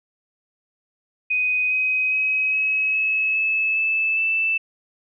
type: tone with pitch steps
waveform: sine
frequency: 2500 / 2520 / 2541 / 2561 / 2582 / 2603 / 2624 / 2646 Hz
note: D#7 / D#7 / D#7 / D#7 / E7 / E7 / E7 / E7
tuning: +8 / +21 / +36 / +49 / -37 / -22 / -9 / +6 cents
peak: -18 dBFS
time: 1.3-4.58 s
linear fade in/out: 10 ms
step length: 410 ms
effects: none